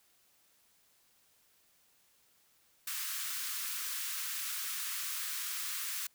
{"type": "high-pass noise", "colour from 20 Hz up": "white", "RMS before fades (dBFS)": -38, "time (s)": [2.87, 6.07], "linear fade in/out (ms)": 5, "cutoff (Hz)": 1100, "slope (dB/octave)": 48, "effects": ["white hiss -69 dBFS RMS until 6.14 s"]}